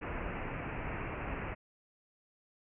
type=low-pass noise; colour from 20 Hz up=pink; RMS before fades=-39 dBFS; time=0.01-1.55 s; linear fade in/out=20 ms; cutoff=2700 Hz; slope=96 dB/octave; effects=none